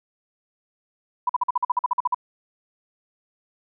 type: tone bursts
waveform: sine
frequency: 987.8 Hz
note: B5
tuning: in tune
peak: -17 dBFS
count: 13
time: 1.27-2.146 s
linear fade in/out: 5 ms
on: 24 ms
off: 47 ms
effects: none